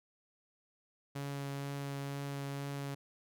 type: tone with vibrato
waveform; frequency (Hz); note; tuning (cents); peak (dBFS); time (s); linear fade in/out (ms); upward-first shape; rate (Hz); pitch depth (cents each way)
sawtooth; 140.2; C#3; +20; -34; 1.15-2.95; 10; triangle; 2.1; 11
effects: none